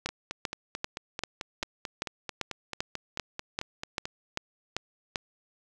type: two click trains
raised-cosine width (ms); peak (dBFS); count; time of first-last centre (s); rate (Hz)
0.2; -17 / -12; 19 / 14; 0.09-4.055 / 0.06-5.158; 4.54 / 2.55
effects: none